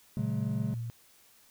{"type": "chord", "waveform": "triangle", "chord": "C# suspended fourth", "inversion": "none", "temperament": "equal with one note detuned", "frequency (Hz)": [138.59, 185, 212.1], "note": ["C#3", "F#3", "G#3"], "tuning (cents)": [0, 0, 37], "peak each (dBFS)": [-32, -35, -32], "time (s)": [0.17, 0.74], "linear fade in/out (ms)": 0}
{"type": "tone with tremolo", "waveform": "sine", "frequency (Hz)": 116.54, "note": "A#2", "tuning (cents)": 0, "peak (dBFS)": -32, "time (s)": [0.19, 0.9], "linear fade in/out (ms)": 0, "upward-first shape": "triangle", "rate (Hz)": 5.5, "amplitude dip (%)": 25}
{"effects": ["white hiss -61 dBFS RMS until 1.5 s"]}